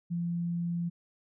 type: tone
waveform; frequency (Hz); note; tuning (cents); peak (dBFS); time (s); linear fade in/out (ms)
sine; 171.6; F3; -30; -29; 0.1-0.9; 20
effects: none